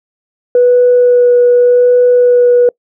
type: tone with vibrato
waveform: sine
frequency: 490 Hz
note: B4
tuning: 14 cents flat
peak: -3 dBFS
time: 0.55-2.69 s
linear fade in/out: 2 ms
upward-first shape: sine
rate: 0.86 Hz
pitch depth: 10 cents each way
effects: noise-tail reverb RT60 0.1 s tail -26 dB re dry + tanh soft clip ceiling 0 dBFS